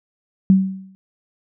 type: tone with exponential decay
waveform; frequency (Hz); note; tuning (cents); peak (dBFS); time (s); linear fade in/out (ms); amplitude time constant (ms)
sine; 190.8; G3; -47; -6; 0.5-0.95; 0; 97
effects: none